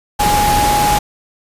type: tone in noise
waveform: sine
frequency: 830.6 Hz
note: G#5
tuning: in tune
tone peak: -12 dBFS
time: 0.19-0.99 s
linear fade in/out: 10 ms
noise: pink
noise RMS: -17 dBFS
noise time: 0.19-0.99 s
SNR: +2 dB
effects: resampled to 32000 Hz